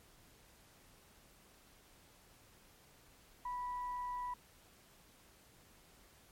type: tone with frequency modulation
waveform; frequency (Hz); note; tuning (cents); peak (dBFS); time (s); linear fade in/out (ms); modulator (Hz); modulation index
sine; 987.8; B5; 0; -38; 3.45-4.34; 5; 957; 0.22
effects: pink hiss -64 dBFS RMS until 6.31 s + MP3 64 kbps